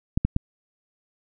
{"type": "clicks", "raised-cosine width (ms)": 5, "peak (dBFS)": -8, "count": 3, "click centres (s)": [0.175, 0.25, 0.364], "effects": []}